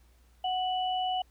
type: tone pair together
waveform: sine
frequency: 740.4 / 2959 Hz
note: F#5 / F#7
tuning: +1 / -1 cents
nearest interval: 2 octaves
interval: 2398 cents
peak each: -28 / -35 dBFS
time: 0.44-1.22 s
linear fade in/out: 5 ms
effects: added 60 Hz sine -59 dBFS peak until 1.3 s + pink hiss -68 dBFS RMS until 1.3 s